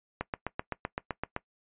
click train, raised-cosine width 0.5 ms, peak -16 dBFS, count 10, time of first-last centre 0.21-1.364 s, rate 7.8 Hz, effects noise-tail reverb RT60 0.1 s tail -20 dB re dry + resampled to 8000 Hz

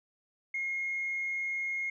sine tone, 2149 Hz, C7, 46 cents sharp, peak -30 dBFS, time 0.54-1.9 s, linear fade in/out 5 ms, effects tanh soft clip ceiling -26 dBFS

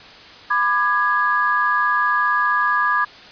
sine chord, G# diminished, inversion first, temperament just, 996.7 / 1196.1 / 1661.2 Hz, B5 / D6 / G#6, +16 / +31 / 0 cents, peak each -22 / -19 / -19 dBFS, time 0.5-3.05 s, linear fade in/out 10 ms, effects white hiss -41 dBFS RMS until 3.31 s + resampled to 11025 Hz

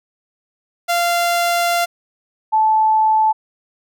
sawtooth / sine tone pair in turn, 692 / 871.9 Hz, F5 / A5, -16 / -16 cents, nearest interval major third, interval 400 cents, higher second, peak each -11 / -11 dBFS, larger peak neither, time 0.88-1.86 / 2.52-3.33 s, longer first, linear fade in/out 20 ms, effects none

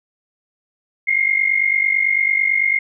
sine tone pair together, 2106 / 2155 Hz, C7 / C#7, +11 / -49 cents, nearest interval unison, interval 40 cents, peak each -17 dBFS, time 1.07-2.79 s, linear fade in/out 10 ms, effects none

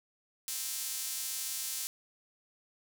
sawtooth tone with high-pass filter, 261.6 Hz, C4, in tune, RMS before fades -37 dBFS, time 0.48-1.87 s, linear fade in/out 0 ms, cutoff 6800 Hz, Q 0.73, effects none

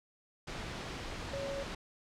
sine tone in noise, 554.4 Hz, C#5, in tune, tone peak -37 dBFS, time 1.33-1.63 s, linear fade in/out 5 ms, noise pink, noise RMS -41 dBFS, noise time 0.47-1.75 s, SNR +1 dB, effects low-pass 5000 Hz 12 dB/octave

